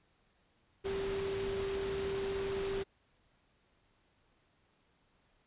sine tone in noise, 391.5 Hz, G4, 2 cents flat, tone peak -34 dBFS, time 0.84-2.84 s, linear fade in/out 20 ms, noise pink, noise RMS -42 dBFS, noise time 0.84-2.84 s, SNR +5 dB, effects pink hiss -72 dBFS RMS until 5.46 s + resampled to 8000 Hz

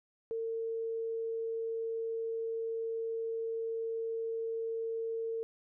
sine tone, 453.5 Hz, A#4, 48 cents flat, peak -33 dBFS, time 0.31-5.43 s, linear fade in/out 0 ms, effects none

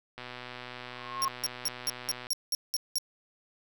click train, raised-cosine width 0.3 ms, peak -25 dBFS, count 260, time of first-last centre 0.18-2.269 s, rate 124 Hz
sine tone with exponential growth, 1078 Hz, C#6, 49 cents flat, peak -25 dBFS, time 0.82-1.28 s, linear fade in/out 0 ms, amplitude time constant 100 ms
sawtooth tone bursts, 5570 Hz, F8, 5 cents flat, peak -24 dBFS, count 9, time 1.22-2.983 s, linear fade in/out 0 ms, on 27 ms, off 190 ms
effects none

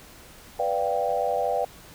sine chord, G dominant seventh, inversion first, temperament equal, 493.9 / 587.3 / 698.5 / 784 Hz, B4 / D5 / F5 / G5, 0 / 0 / 0 / 0 cents, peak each -28 dBFS, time 0.59-1.65 s, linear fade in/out 5 ms, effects pink hiss -48 dBFS RMS until 1.94 s

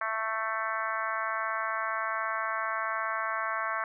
harmonic tone, 221.3 Hz, A3, 10 cents sharp, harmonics 3 / 4 / 5 / 6 / 7 / 8 / 9 / 10, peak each -38 / -41 / -33 / -36 / -36 / -39 / -41 / -45 dBFS, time 0.01-3.84 s, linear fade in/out 2 ms, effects none

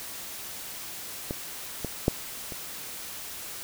clicks, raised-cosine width 2 ms, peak -17 / -17 / -7 / -24 dBFS, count 4, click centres 1.309 / 1.847 / 2.081 / 2.522 s, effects white hiss -39 dBFS RMS until 3.63 s

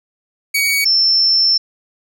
sawtooth / sine tone pair in turn, 2252 / 5356 Hz, C#7 / E8, +27 / +27 cents, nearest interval octave + minor third, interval 1500 cents, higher second, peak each -10 dBFS, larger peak neither, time 0.54-0.85 / 0.85-1.58 s, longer second, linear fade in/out 10 ms, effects none

